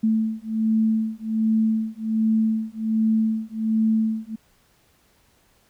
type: beating tone pair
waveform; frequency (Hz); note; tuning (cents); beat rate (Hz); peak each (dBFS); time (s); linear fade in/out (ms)
sine; 220 / 221.3; A3 / A3; 0 / +10; 1.3; -22; 0.03-4.36; 10
effects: pink hiss -61 dBFS RMS until 5.69 s